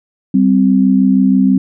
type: tone pair together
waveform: sine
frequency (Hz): 194.18 / 260.4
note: G3 / C4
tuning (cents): -16 / -8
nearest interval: perfect fourth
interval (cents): 508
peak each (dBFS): -10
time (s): 0.34-1.58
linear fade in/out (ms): 5
effects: none